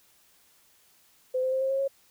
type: tone with pitch steps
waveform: sine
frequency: 512 / 518.8 / 525.8 / 532.8 / 539.9 / 547.2 Hz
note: C5 / C5 / C5 / C5 / C#5 / C#5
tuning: -38 / -15 / +8 / +31 / -46 / -23 cents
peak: -24 dBFS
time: 1.34-1.88 s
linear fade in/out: 10 ms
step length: 90 ms
effects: white hiss -62 dBFS RMS until 2.1 s